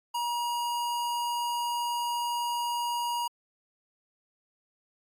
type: tone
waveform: square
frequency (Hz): 954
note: A#5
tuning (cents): +40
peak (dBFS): -29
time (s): 0.14-3.28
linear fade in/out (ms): 10
effects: AAC 64 kbps